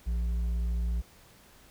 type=tone with hard clipping; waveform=sine; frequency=58.27 Hz; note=A#1; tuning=in tune; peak=-28 dBFS; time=0.06-1.02 s; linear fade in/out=20 ms; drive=4 dB; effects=pink hiss -57 dBFS RMS until 1.7 s